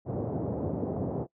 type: band-pass noise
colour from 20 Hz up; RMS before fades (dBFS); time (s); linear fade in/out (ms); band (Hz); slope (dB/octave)
pink; -32; 0.05-1.27; 50; 100 to 650; 24
effects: noise-tail reverb RT60 0.1 s tail -22 dB re dry